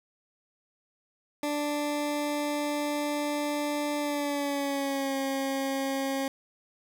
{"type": "tone with pitch glide", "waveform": "20% pulse", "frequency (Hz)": [293.7, 270.9], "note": ["D4", "C#4"], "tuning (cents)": [0, -40], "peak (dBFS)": -23, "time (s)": [1.43, 6.28], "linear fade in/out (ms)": 2, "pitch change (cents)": -140, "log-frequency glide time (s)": [3.99, 5.16], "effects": []}